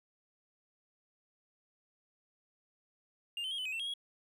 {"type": "tone with pitch steps", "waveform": "triangle", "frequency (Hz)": [2807, 3067, 3254, 3020, 2527, 2688, 3259, 3316], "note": ["F7", "G7", "G#7", "F#7", "D#7", "E7", "G#7", "G#7"], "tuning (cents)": [8, -38, -36, 35, 26, 33, -33, -3], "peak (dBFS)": -34, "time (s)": [3.37, 3.938], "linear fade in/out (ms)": 2, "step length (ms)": 71, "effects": []}